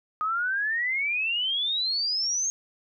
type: exponential sweep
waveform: sine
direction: up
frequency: 1239 to 6530 Hz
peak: -24 dBFS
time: 0.21-2.5 s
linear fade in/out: 0 ms
effects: none